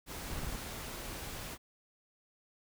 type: noise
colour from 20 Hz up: pink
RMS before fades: -43 dBFS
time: 0.06-1.58 s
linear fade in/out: 50 ms
type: noise bursts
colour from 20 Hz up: brown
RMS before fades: -38 dBFS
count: 5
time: 0.3-0.56 s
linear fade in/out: 0 ms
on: 36 ms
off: 20 ms
effects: none